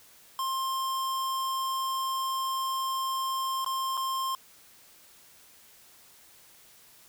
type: tone with dropouts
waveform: square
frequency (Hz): 1058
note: C6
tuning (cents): +19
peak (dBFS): -29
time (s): 0.39-4.35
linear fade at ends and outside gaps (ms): 1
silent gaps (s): 3.646-3.662 / 3.971-3.975
effects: white hiss -56 dBFS RMS until 7.08 s